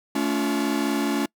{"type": "chord", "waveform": "45% pulse", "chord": "A augmented", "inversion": "none", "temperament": "equal with one note detuned", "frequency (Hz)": [220, 283.8, 349.2], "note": ["A3", "C#4", "E#4"], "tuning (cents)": [0, 41, 0], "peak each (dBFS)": [-27, -24, -29], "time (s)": [0.15, 1.26], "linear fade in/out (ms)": 5, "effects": ["noise-tail reverb RT60 0.1 s tail -26 dB re dry"]}